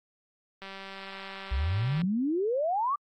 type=click train; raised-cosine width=0.3 ms; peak=-26 dBFS; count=272; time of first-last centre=0.62-2.017 s; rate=194 Hz
type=exponential sweep; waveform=sine; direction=up; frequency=60.1 to 1200 Hz; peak=-25 dBFS; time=1.51-2.96 s; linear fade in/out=10 ms
effects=AAC 48 kbps